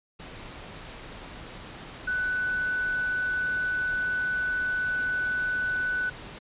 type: tone in noise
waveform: sine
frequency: 1492 Hz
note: F#6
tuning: 14 cents sharp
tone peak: -25 dBFS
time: 2.07-6.1 s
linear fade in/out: 10 ms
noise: pink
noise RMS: -42 dBFS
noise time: 0.19-6.39 s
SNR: +14 dB
effects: resampled to 8000 Hz